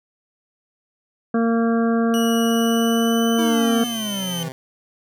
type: harmonic tone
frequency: 229.8 Hz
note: A#3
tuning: 25 cents flat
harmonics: 1 / 2 / 3 / 5 / 6 / 7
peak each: -17 / -23 / -27 / -31 / -33 / -34 dBFS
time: 1.34-3.84 s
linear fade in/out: 5 ms
type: tone with exponential growth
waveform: 10% pulse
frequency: 130.81 Hz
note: C3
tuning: in tune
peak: -24 dBFS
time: 1.85-4.52 s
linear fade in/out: 0 ms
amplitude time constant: 580 ms
type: tone with pitch glide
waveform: sawtooth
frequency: 2925 to 3074 Hz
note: F#7 to G7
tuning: -21 to -35 cents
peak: -24 dBFS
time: 2.14-4.43 s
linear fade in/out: 0 ms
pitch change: +86 cents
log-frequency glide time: 2.46-3.84 s
type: exponential sweep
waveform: square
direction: down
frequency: 329.6 to 159.3 Hz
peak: -26 dBFS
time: 3.38-4.49 s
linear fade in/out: 10 ms
effects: none